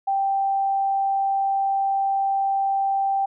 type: tone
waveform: sine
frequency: 784 Hz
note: G5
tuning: in tune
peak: -19 dBFS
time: 0.07-3.26 s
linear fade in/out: 10 ms
effects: none